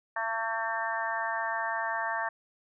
harmonic tone with a mistuned harmonic, 225.6 Hz, A3, 44 cents sharp, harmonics 3 / 4 / 5 / 6 / 7 / 8, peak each -36 / -34 / -36 / -45 / -36 / -35 dBFS, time 0.16-2.29 s, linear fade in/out 5 ms, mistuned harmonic 6, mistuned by -20 cents, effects none

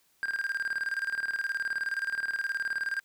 triangle tone with tremolo, 1597 Hz, G6, 32 cents sharp, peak -25 dBFS, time 0.23-3 s, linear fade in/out 0 ms, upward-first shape square, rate 19 Hz, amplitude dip 75%, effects white hiss -68 dBFS RMS until 3.04 s

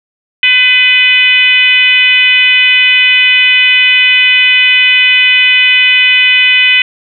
sine tone with frequency modulation, 2503 Hz, D#7, 10 cents sharp, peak -4 dBFS, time 0.43-6.82 s, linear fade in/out 2 ms, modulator 493 Hz, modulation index 1.2, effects none

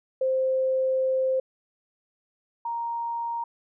sine tone pair in turn, 523 / 933.8 Hz, C5 / A#5, -1 / +3 cents, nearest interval minor seventh, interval 1004 cents, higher second, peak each -21 / -27 dBFS, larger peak first, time 0.21-1.4 / 2.65-3.44 s, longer first, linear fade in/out 5 ms, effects none

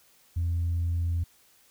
sine tone, 85 Hz, F2, 46 cents flat, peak -23 dBFS, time 0.36-1.24 s, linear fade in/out 10 ms, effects tanh soft clip ceiling -22 dBFS + white hiss -61 dBFS RMS until 1.7 s

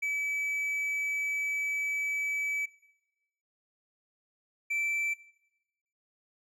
triangle tone pair in turn, 2295 / 2330 Hz, D7 / D7, -40 / -14 cents, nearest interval unison, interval 26 cents, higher second, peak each -27 dBFS, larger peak neither, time 0.02-2.66 / 4.7-5.14 s, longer first, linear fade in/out 10 ms, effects noise-tail reverb RT60 0.9 s tail -17 dB re dry

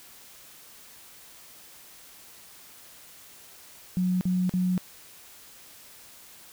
sine tone bursts, 182.5 Hz, F#3, 24 cents flat, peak -22 dBFS, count 3, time 3.97-4.778 s, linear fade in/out 0 ms, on 240 ms, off 44 ms, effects white hiss -50 dBFS RMS until 6.52 s

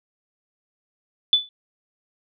sine tone with exponential decay, 3482 Hz, A7, 19 cents flat, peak -9 dBFS, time 1.33-1.49 s, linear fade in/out 1 ms, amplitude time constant 34 ms, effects none

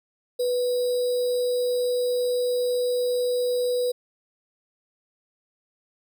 sine tone with sample-and-hold, 493.9 Hz, B4, in tune, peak -21 dBFS, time 0.39-3.92 s, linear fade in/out 10 ms, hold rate 4410 Hz, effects none

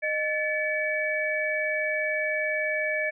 sine tone cluster, 616 / 1741 / 2275 Hz, D#5 / A6 / C#7, -17 / -19 / +44 cents, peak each -29 dBFS, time 0.02-3.11 s, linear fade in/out 20 ms, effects none

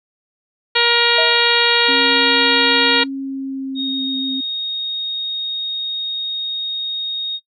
harmonic tone, 472.8 Hz, A#4, 24 cents sharp, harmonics 1 / 2 / 3 / 4 / 5 / 6 / 7 / 8 / 9, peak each -21 / -21 / -21 / -21 / -21 / -21 / -21 / -21 / -21 dBFS, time 0.75-3.04 s, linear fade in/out 10 ms
sine tone with exponential decay, 644 Hz, E5, 41 cents flat, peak -16 dBFS, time 1.18-1.52 s, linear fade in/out 5 ms, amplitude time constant 73 ms
sine tone with pitch glide, 272.4 to 264.5 Hz, C#4 to C4, -30 to +19 cents, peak -22 dBFS, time 1.88-4.41 s, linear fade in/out 10 ms, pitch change -51 cents, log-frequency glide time 3.01-4.14 s
sine tone, 3729 Hz, A#7, in tune, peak -20 dBFS, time 3.75-7.4 s, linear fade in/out 50 ms
effects noise-tail reverb RT60 0.1 s tail -23 dB re dry

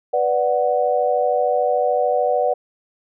sine chord, B minor, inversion none, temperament equal, 493.9 / 587.3 / 740 Hz, B4 / D5 / F#5, 0 / 0 / 0 cents, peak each -20 dBFS, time 0.13-2.54 s, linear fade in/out 10 ms, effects none

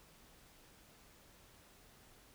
silence, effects pink hiss -63 dBFS RMS until 2.34 s

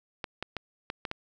clicks, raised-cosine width 0.3 ms, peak -17 dBFS, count 6, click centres 0.242 / 0.426 / 0.567 / 0.901 / 1.052 / 1.114 s, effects none

